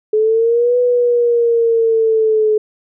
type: linear two-way sweep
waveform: sine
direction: up then down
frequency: 426.5 to 493.9 to 426.5 Hz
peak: -10 dBFS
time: 0.13-2.58 s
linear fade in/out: 5 ms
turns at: 0.78 s
effects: none